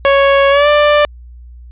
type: tone with pitch glide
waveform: sawtooth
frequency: 554.4 to 590.8 Hz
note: C#5 to D5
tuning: 0 to +10 cents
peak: -3 dBFS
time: 0.05-1.05 s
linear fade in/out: 0 ms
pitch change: +110 cents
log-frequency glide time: 0.5-0.68 s
effects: added 60 Hz sine -32 dBFS peak until 1.71 s + resampled to 8000 Hz